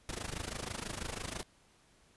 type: noise with amplitude modulation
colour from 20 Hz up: pink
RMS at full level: -37 dBFS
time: 0.09-1.43 s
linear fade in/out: 0 ms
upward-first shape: sine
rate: 26.1 Hz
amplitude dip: 85%
effects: pink hiss -66 dBFS RMS until 2.16 s + resampled to 24000 Hz